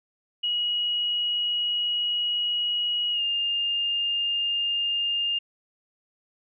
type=tone with pitch glide; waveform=sine; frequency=2903 to 2814 Hz; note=F#7 to F7; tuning=-34 to +12 cents; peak=-23 dBFS; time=0.43-5.39 s; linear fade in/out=10 ms; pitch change=-54 cents; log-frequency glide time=3.12-3.22 s; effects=none